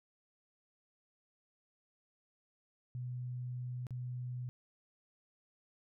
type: tone with dropouts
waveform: sine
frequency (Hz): 124.4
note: B2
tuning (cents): +13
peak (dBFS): -38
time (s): 2.95-4.49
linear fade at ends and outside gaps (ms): 0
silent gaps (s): 3.868-3.907
effects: none